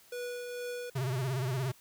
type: tone with tremolo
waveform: square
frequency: 488.5 Hz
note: B4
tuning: 19 cents flat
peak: -36 dBFS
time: 0.12-0.9 s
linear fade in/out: 5 ms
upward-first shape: triangle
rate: 2.2 Hz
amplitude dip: 35%
type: tone with vibrato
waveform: square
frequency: 130 Hz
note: C3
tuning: 11 cents flat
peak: -31 dBFS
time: 0.95-1.72 s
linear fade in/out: 10 ms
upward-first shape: sine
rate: 17 Hz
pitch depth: 110 cents each way
effects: white hiss -60 dBFS RMS until 1.8 s